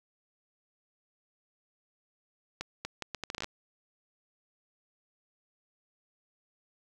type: accelerating click train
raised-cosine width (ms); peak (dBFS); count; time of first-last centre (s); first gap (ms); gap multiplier
0.2; -18; 12; 2.61-3.444; 240; 0.72
effects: 10-bit